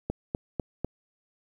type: click train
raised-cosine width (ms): 2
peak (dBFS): -15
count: 4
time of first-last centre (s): 0.1-0.846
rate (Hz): 4.02
effects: 9-bit